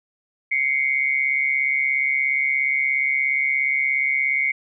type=tone pair together; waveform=sine; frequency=2093 / 2230 Hz; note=C7 / C#7; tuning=0 / +10 cents; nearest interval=minor second; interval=110 cents; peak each=-21 dBFS; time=0.51-4.52 s; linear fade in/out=10 ms; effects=none